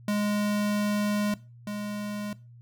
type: tone pair in turn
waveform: square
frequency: 207.3 / 207.3 Hz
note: G#3 / G#3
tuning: -3 / -3 cents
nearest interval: unison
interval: 0 cents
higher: neither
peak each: -25 / -32 dBFS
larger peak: first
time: 0.08-1.34 / 1.67-2.33 s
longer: first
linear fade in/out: 2 ms
effects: noise-tail reverb RT60 0.3 s tail -19 dB re dry + added 119 Hz sine -47 dBFS peak until 2.61 s